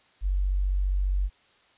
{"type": "tone", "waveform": "sine", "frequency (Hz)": 47.41, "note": "F#1", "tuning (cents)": 43, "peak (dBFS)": -22, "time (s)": [0.21, 1.3], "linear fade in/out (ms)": 50, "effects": ["white hiss -61 dBFS RMS until 1.77 s", "resampled to 8000 Hz"]}